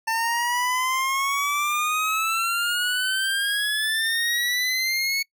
25% pulse exponential sweep, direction up, 895 to 2217 Hz, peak -18 dBFS, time 0.07-5.23 s, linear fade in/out 10 ms, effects noise-tail reverb RT60 0.1 s tail -24 dB re dry

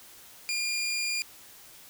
20% pulse tone, 2408 Hz, D7, 43 cents sharp, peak -23 dBFS, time 0.49-1.22 s, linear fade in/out 0 ms, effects white hiss -51 dBFS RMS until 1.89 s

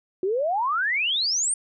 sine exponential sweep, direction up, 357.2 to 9150 Hz, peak -21 dBFS, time 0.23-1.54 s, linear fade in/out 2 ms, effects none

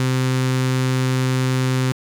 sawtooth tone with notch filter, 129.3 Hz, C3, 20 cents flat, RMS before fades -19 dBFS, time 0-1.92 s, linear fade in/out 0 ms, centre 680 Hz, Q 1.4, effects low-pass 10000 Hz 12 dB/octave + 7-bit

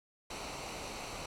pink noise with comb filter, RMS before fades -42 dBFS, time 0.3-1.26 s, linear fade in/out 5 ms, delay 0.59 ms, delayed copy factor -0.55, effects low-pass 8000 Hz 12 dB/octave

